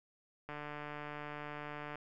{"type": "click train", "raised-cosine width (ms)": 0.5, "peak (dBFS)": -29, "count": 218, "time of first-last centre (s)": [0.49, 1.956], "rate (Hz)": 148, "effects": []}